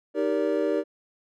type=chord; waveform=triangle; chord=Eb major seventh; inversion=none; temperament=equal with one note detuned; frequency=311.1 / 392 / 466.2 / 575.6 Hz; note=Eb4 / G4 / Bb4 / D5; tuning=0 / 0 / 0 / -35 cents; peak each=-26 dBFS; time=0.14-0.84 s; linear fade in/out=50 ms; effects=none